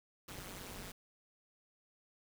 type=noise with amplitude modulation; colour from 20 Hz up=pink; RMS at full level=-44 dBFS; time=0.28-0.92 s; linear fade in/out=5 ms; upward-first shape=sine; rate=190 Hz; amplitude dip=95%; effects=none